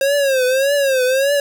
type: tone with vibrato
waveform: square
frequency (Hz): 538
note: C5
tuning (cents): +48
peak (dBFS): -14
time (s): 0.01-1.4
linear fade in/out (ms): 2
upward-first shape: triangle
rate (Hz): 1.7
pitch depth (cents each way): 130
effects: none